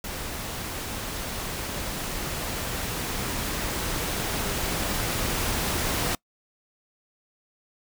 pink noise with level ramp, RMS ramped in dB -34 to -26 dBFS, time 0.04-6.15 s, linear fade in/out 2 ms, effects noise-tail reverb RT60 0.1 s tail -25 dB re dry

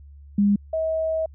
sine tone pair in turn, 202.9 / 640.3 Hz, G#3 / D#5, -40 / +49 cents, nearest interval octave + minor sixth, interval 1989 cents, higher second, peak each -15 / -21 dBFS, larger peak first, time 0.38-0.56 / 0.73-1.26 s, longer second, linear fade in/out 5 ms, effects added 71 Hz sine -42 dBFS peak until 1.34 s

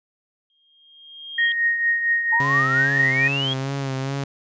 sine tone with exponential growth, 3227 Hz, G7, 50 cents sharp, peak -24 dBFS, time 0.5-1.52 s, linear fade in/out 1 ms, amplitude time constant 220 ms
sine tone with tremolo, 1864.7 Hz, A#6, in tune, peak -15 dBFS, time 1.38-3.28 s, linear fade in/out 5 ms, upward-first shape triangle, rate 4.4 Hz, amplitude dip 60%
sine exponential sweep, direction up, 880 to 3352 Hz, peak -22 dBFS, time 2.32-3.54 s, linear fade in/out 10 ms
sawtooth tone with vibrato, 135.7 Hz, C#3, 36 cents flat, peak -20 dBFS, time 2.4-4.24 s, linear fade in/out 2 ms, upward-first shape sine, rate 2.4 Hz, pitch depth 44 cents each way
effects resampled to 16000 Hz

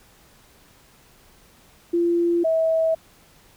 sine tone pair in turn, 343 / 647.5 Hz, F4 / E5, -31 / -31 cents, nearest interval major seventh, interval 1100 cents, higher second, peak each -17 dBFS, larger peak neither, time 1.93-2.44 / 2.44-2.95 s, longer neither, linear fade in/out 10 ms, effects pink hiss -54 dBFS RMS until 3.56 s

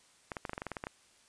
clicks, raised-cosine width 0.5 ms, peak -22 dBFS, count 12, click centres 0.318 / 0.368 / 0.452 / 0.495 / 0.533 / 0.579 / 0.619 / 0.667 / 0.717 / 0.768 / 0.839 / 0.869 s, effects white hiss -64 dBFS RMS until 1.28 s + resampled to 22050 Hz

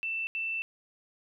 sine tone bursts at uneven times, 2667 Hz, E7, 20 cents sharp, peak -30 dBFS, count 2, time 0.03-0.27 / 0.35-0.62 s, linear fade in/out 0 ms, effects 12-bit

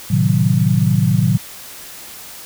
sine chord, A diminished seventh, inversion none, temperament equal with one note detuned, 111.6 / 130.81 / 155.56 / 185 Hz, A2 / C3 / Eb3 / Gb3, +25 / 0 / 0 / 0 cents, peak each -17 dBFS, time 0.1-1.38 s, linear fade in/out 10 ms, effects white hiss -35 dBFS RMS until 2.45 s

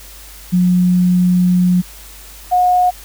sine tone pair in turn, 180 / 724.2 Hz, F#3 / F#5, -47 / -37 cents, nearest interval 2 octaves, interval 2410 cents, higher second, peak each -9 dBFS, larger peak neither, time 0.52-1.82 / 2.51-2.91 s, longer first, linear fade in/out 20 ms, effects added 50 Hz sine -38 dBFS peak until 3.04 s + white hiss -38 dBFS RMS until 3.04 s

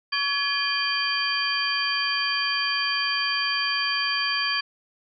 sine tone cluster, 1128 / 1692 / 2428 / 3145 / 4654 Hz, C#6 / G#6 / D#7 / G7 / D8, +30 / +32 / -43 / +5 / -17 cents, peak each -30 / -28 / -30 / -30 / -27 dBFS, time 0.12-4.61 s, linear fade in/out 10 ms, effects none

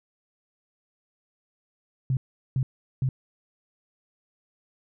sine tone bursts, 130.81 Hz, C3, in tune, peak -21 dBFS, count 3, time 2.1-3.09 s, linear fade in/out 2 ms, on 70 ms, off 390 ms, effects none

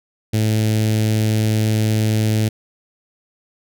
sawtooth tone with notch filter, 108.7 Hz, A2, 21 cents flat, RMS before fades -17 dBFS, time 0.33-2.49 s, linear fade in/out 10 ms, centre 1100 Hz, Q 0.54, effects none

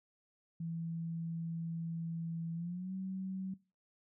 sine tone with pitch glide, 165.7 to 189.24 Hz, E3 to F#3, +9 to +39 cents, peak -37 dBFS, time 0.6-3.54 s, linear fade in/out 5 ms, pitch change +230 cents, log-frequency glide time 2.54-2.93 s, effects noise-tail reverb RT60 0.3 s tail -20 dB re dry

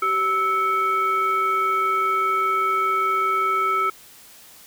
sine tone with frequency modulation, 1310 Hz, E6, 11 cents flat, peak -18 dBFS, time 0.02-3.9 s, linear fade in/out 5 ms, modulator 925 Hz, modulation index 0.57, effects white hiss -47 dBFS RMS until 4.66 s

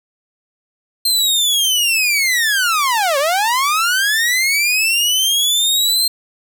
sawtooth linear two-way sweep, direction down then up, 4186 to 536 to 4186 Hz, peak -10 dBFS, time 1.05-6.08 s, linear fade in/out 5 ms, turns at 3.18 s, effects none

